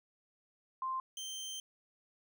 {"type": "tone pair in turn", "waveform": ["sine", "25% pulse"], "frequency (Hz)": [1046.5, 3127], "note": ["C6", "G7"], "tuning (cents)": [0, -5], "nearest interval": "octave + perfect fifth", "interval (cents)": 1895, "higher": "second", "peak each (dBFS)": [-34, -37], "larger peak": "first", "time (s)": [[0.82, 1], [1.17, 1.6]], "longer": "second", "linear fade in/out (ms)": 2, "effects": []}